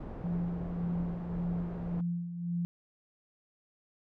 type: low-pass noise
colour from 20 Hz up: pink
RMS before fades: -42 dBFS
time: 0-2.01 s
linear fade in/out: 5 ms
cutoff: 710 Hz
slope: 12 dB/octave
type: tone with tremolo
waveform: sine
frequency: 172.7 Hz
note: F3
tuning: 19 cents flat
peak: -29 dBFS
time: 0.24-2.65 s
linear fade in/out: 0 ms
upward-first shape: sine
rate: 1.8 Hz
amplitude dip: 60%
effects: none